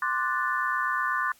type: chord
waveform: sine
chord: D dominant seventh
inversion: third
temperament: equal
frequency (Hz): 1046.5 / 1174.7 / 1480 / 1760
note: C6 / D6 / F#6 / A6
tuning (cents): 0 / 0 / 0 / 0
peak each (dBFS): -30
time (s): 0.02-1.32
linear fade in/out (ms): 2
effects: white hiss -59 dBFS RMS until 1.39 s + AAC 64 kbps